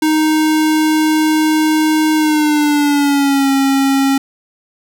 square tone with pitch glide, 311.1 to 272.4 Hz, D#4 to C#4, 0 to -30 cents, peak -11 dBFS, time 0.02-4.18 s, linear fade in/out 5 ms, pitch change -230 cents, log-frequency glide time 2.15-3.51 s, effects none

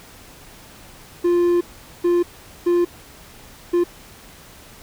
triangle tone bursts at uneven times, 349.2 Hz, F4, in tune, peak -12 dBFS, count 4, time 1.24-1.61 / 2.04-2.23 / 2.66-2.85 / 3.73-3.84 s, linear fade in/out 10 ms, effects pink hiss -44 dBFS RMS until 4.82 s

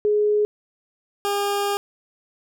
sine / 20% pulse tone pair in turn, 418.9 / 404.5 Hz, G#4 / G#4, +15 / -46 cents, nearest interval minor second, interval 61 cents, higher first, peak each -16 dBFS, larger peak neither, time 0.05-0.45 / 1.25-1.77 s, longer second, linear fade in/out 0 ms, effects none

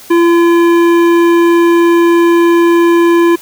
triangle tone with hard clipping, 340.4 Hz, F4, 44 cents flat, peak -7 dBFS, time 0.1-3.36 s, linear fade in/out 10 ms, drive 17 dB, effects white hiss -35 dBFS RMS until 3.41 s

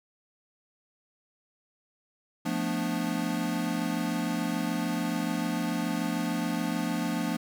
square chord, B half-diminished seventh, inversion second, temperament equal, 174.61 / 220 / 246.9 / 293.7 Hz, F3 / A3 / B3 / D4, 0 / 0 / 0 / 0 cents, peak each -34 dBFS, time 2.45-7.37 s, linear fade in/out 10 ms, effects none

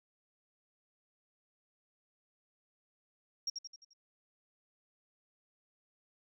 sine tone with echo, 5588 Hz, F8, in tune, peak -31 dBFS, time 3.47-3.5 s, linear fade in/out 5 ms, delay 87 ms, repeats 5, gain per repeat -6 dB, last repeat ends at 3.935 s, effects tanh soft clip ceiling -29 dBFS

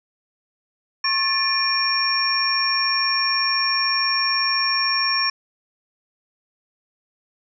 sine tone cluster, 1093 / 1762 / 2406 / 5520 Hz, C#6 / A6 / D7 / F8, -25 / +2 / +41 / -21 cents, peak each -25 / -27 / -26 / -20 dBFS, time 1.04-5.3 s, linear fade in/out 5 ms, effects none

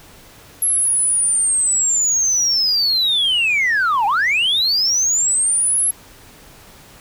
sine linear two-way sweep, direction down then up, 11270 to 782 to 11270 Hz, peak -12 dBFS, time 0.62-5.91 s, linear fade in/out 5 ms, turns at 4.06 s, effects tanh soft clip ceiling -12 dBFS + pink hiss -44 dBFS RMS until 7 s

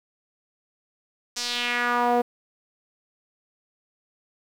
sawtooth tone with band-pass filter sweep, 242.2 Hz, B3, 34 cents flat, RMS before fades -24 dBFS, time 1.36-2.22 s, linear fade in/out 10 ms, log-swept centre 6000 to 560 Hz, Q 2.4, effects 8-bit

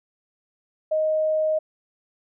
sine tone, 624 Hz, D#5, 5 cents sharp, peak -19 dBFS, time 0.91-1.59 s, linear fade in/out 10 ms, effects none

